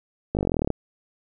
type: slowing click train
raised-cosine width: 2 ms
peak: -10 dBFS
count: 16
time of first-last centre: 0.35-0.703 s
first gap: 19 ms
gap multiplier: 1.03
effects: none